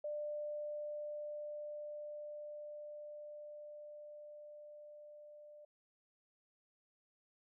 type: tone with level ramp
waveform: sine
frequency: 595 Hz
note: D5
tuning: 22 cents sharp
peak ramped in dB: -38 to -54 dBFS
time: 0.04-5.65 s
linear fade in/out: 5 ms
effects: none